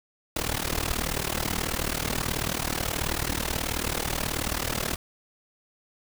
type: noise with amplitude modulation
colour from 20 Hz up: pink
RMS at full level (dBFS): -25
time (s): 0.36-4.96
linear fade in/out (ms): 5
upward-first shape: sine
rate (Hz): 38.5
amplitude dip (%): 90
effects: none